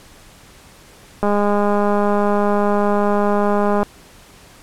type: click train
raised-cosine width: 1 ms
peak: -5 dBFS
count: 534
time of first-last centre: 1.23-3.83 s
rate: 205 Hz
effects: pink hiss -45 dBFS RMS until 4.62 s + low-pass 12000 Hz 12 dB/octave